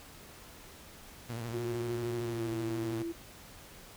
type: tone with vibrato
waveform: sawtooth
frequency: 116.54 Hz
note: A#2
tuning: in tune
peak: -33 dBFS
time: 1.29-3.03 s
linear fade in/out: 10 ms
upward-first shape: square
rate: 13 Hz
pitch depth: 54 cents each way
type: tone with pitch glide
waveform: sine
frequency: 357.7 to 335.7 Hz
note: F4 to E4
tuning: +41 to +32 cents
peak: -34 dBFS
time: 1.53-3.13 s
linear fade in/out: 20 ms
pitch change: -109 cents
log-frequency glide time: 2.2-2.51 s
effects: pink hiss -52 dBFS RMS until 3.96 s